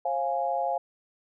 sine chord, F minor, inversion second, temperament equal with one note detuned, 536.4 / 698.5 / 830.6 Hz, C5 / F5 / Ab5, +43 / 0 / 0 cents, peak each -31 / -28 / -30 dBFS, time 0.05-0.78 s, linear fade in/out 5 ms, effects none

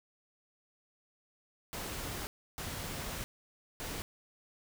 pink noise bursts at uneven times, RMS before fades -40 dBFS, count 3, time 1.73-2.27 / 2.58-3.24 / 3.8-4.02 s, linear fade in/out 0 ms, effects none

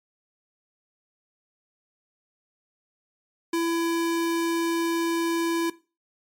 square tone, 334.5 Hz, E4, 25 cents sharp, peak -23 dBFS, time 3.53-5.7 s, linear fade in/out 5 ms, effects noise-tail reverb RT60 0.3 s tail -18 dB re dry + MP3 64 kbps

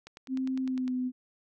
click train, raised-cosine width 0.2 ms, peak -28 dBFS, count 9, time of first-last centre 0.07-0.879 s, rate 9.89 Hz
sine tone with pitch glide, 261.6 to 253 Hz, C4 to B3, 0 to +42 cents, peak -28 dBFS, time 0.28-1.12 s, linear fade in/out 50 ms, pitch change -58 cents, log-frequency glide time 0.61-0.93 s
effects none

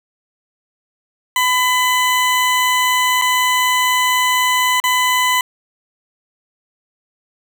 20% pulse tone with dropouts, 1004 Hz, B5, 28 cents sharp, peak -8 dBFS, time 1.36-5.41 s, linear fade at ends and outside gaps 2 ms, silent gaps 3.215-3.22 / 4.801-4.839 s, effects none

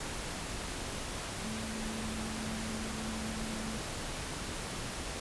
sine tone in noise, 220 Hz, A3, in tune, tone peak -39 dBFS, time 1.44-3.78 s, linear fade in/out 5 ms, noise pink, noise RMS -39 dBFS, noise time 0-5.2 s, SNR -3 dB, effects resampled to 24000 Hz

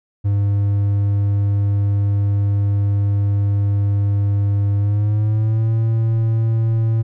triangle tone with pitch glide, 101 to 112.72 Hz, G#2 to A2, -48 to +42 cents, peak -12 dBFS, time 0.24-7.03 s, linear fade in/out 20 ms, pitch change +190 cents, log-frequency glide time 4.77-5.71 s, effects none

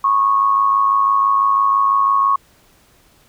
sine tone with amplitude modulation, 1100 Hz, C#6, 14 cents flat, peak -9 dBFS, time 0.04-2.36 s, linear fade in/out 5 ms, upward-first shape sine, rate 106 Hz, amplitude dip 55%, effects pink hiss -53 dBFS RMS until 3.28 s

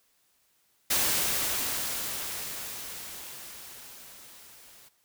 white noise with level ramp, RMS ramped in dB -25 to -54 dBFS, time 0.9-4.89 s, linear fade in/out 10 ms, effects white hiss -69 dBFS RMS until 5.04 s

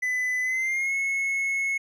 triangle tone with pitch glide, 2004 to 2185 Hz, B6 to C#7, +25 to -26 cents, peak -22 dBFS, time 0.02-1.78 s, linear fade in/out 10 ms, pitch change +149 cents, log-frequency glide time 0.42-0.94 s, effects none

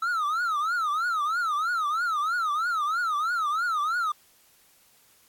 triangle tone with vibrato, 1299 Hz, E6, 26 cents flat, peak -22 dBFS, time 0.02-4.12 s, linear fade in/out 5 ms, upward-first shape triangle, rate 3.1 Hz, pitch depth 220 cents each way, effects white hiss -60 dBFS RMS until 5.28 s + AAC 64 kbps

